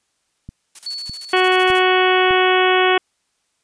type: click train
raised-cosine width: 5 ms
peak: -21 dBFS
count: 4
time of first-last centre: 0.49-2.308 s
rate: 1.65 Hz
type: noise with tremolo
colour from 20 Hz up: blue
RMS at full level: -34 dBFS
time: 0.75-1.82 s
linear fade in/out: 5 ms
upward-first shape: square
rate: 13 Hz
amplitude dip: 80%
type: tone with exponential decay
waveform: sine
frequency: 4435 Hz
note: C#8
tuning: in tune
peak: -23 dBFS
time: 0.86-2.57 s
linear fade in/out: 5 ms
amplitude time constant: 370 ms
type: harmonic tone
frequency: 370 Hz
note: F#4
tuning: in tune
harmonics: 1 / 2 / 3 / 4 / 5 / 6 / 7 / 8 / 9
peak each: -16 / -19 / -21 / -22 / -23 / -24 / -24 / -25 / -26 dBFS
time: 1.33-2.98 s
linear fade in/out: 5 ms
effects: white hiss -68 dBFS RMS until 3.63 s + resampled to 22050 Hz